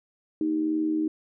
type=tone with amplitude modulation; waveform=sine; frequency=311.5 Hz; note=D#4; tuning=2 cents sharp; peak=-20 dBFS; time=0.41-1.08 s; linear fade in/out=2 ms; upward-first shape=sine; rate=82 Hz; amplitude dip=60%; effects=none